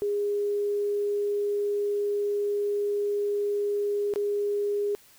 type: tone with dropouts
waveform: sine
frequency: 409.7 Hz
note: G#4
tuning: 24 cents flat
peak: -24 dBFS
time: 0.02-4.95 s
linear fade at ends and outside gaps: 0 ms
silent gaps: 4.138-4.159 s
effects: white hiss -56 dBFS RMS until 5.18 s